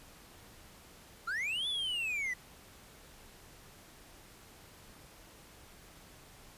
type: linear two-way sweep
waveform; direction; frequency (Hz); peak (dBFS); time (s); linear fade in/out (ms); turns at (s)
triangle; up then down; 1304 to 3520 to 1936; -31; 1.27-2.34; 10; 1.68
effects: pink hiss -56 dBFS RMS until 6.57 s + resampled to 32000 Hz